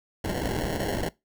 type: noise with sample-and-hold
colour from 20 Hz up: blue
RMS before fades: -29 dBFS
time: 0.24-1.09 s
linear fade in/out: 5 ms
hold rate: 1225 Hz
effects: noise-tail reverb RT60 0.2 s tail -21 dB re dry